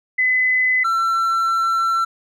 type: tone pair in turn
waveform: sine / triangle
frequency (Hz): 2018 / 1346.9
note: B6 / E6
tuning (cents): +37 / +37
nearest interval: perfect fifth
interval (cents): 700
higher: first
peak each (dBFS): -14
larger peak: neither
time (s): 0.18-0.84 / 0.84-2.05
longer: second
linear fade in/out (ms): 10
effects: none

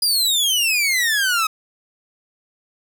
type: exponential sweep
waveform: sawtooth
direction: down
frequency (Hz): 4944 to 1261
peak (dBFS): -13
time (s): 0.02-1.47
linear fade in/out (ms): 5
effects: none

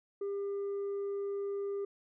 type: tone with tanh clipping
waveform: triangle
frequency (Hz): 400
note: G4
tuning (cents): +35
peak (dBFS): -34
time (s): 0.21-1.85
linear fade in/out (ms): 5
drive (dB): 7
effects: none

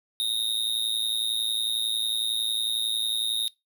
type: tone with amplitude modulation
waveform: square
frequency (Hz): 3726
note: A#7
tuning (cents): -2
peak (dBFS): -21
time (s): 0.2-3.48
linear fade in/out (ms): 0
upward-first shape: sine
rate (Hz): 111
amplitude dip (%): 85
effects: noise-tail reverb RT60 0.2 s tail -23 dB re dry

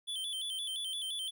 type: tone with vibrato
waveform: square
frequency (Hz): 3278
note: G#7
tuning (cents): -23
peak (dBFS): -36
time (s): 0.07-1.31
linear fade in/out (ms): 20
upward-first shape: square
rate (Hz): 5.8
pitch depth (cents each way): 85
effects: 13-bit

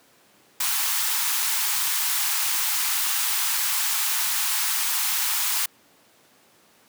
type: high-pass noise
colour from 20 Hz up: white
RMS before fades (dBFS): -24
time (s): 0.6-5.66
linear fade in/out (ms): 5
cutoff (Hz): 790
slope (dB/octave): 96
effects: pink hiss -57 dBFS RMS until 6.88 s + high-pass 200 Hz 12 dB/octave

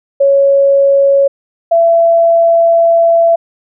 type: tone pair in turn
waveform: sine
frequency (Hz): 554.4 / 670.9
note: C#5 / E5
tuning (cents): 0 / +30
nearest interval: minor third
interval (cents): 330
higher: second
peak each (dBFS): -5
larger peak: neither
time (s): 0.2-1.28 / 1.71-3.36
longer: second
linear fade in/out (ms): 10
effects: none

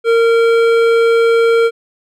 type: tone with hard clipping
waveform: sine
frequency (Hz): 460.5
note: A#4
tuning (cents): -21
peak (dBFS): -10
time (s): 0.04-1.71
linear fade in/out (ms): 50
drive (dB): 12
effects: none

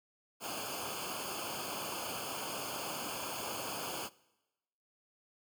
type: noise with comb filter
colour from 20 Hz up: pink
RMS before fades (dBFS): -40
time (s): 0.4-4.1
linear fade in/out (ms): 50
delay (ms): 0.52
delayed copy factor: -1
effects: noise-tail reverb RT60 1.0 s tail -22 dB re dry + high-pass 80 Hz 12 dB/octave

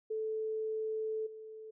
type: tone with level steps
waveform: sine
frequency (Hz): 437.5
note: A4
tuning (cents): -10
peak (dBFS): -33 / -45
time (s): 0.1-1.71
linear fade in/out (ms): 10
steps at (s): 1.26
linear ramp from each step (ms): 10
effects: none

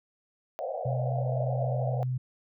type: band-pass noise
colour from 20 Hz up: white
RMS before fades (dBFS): -34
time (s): 0.59-2.03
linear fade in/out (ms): 0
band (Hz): 500 to 740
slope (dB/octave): 96
type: tone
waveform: sine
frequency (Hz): 127.3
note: C3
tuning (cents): -47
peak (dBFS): -27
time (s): 0.85-2.18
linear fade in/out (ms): 10
effects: none

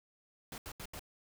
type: noise bursts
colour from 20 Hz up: pink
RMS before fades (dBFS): -45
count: 4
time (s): 0.52-0.994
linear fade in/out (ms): 2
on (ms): 60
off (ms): 78
effects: none

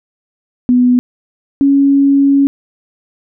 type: tone pair in turn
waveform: sine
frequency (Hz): 247.8 / 278.1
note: B3 / C#4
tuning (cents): +6 / +6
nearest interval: major second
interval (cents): 200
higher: second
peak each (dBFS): -6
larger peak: neither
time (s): 0.69-0.99 / 1.61-2.47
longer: second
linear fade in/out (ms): 0
effects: none

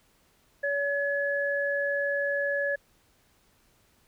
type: tone pair together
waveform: sine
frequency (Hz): 567.3 / 1700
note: C#5 / G#6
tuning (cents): +40 / +40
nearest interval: octave + perfect fifth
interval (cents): 1900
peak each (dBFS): -28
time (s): 0.63-2.76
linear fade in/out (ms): 10
effects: pink hiss -65 dBFS RMS until 4.07 s

